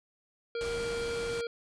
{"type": "harmonic tone", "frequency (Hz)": 467.6, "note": "A#4", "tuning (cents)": 5, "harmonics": [1, 3, 5, 7, 9, 10], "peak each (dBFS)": [-32, -42, -46, -49, -51, -52], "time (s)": [0.55, 1.47], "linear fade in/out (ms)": 2}
{"type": "noise", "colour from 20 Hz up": "pink", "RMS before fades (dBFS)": -41, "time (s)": [0.61, 1.41], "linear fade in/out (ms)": 0}
{"effects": ["resampled to 22050 Hz"]}